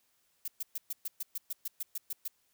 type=noise bursts; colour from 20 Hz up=violet; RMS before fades=-36 dBFS; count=13; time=0.45-2.28 s; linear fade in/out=5 ms; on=30 ms; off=120 ms; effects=white hiss -73 dBFS RMS until 2.53 s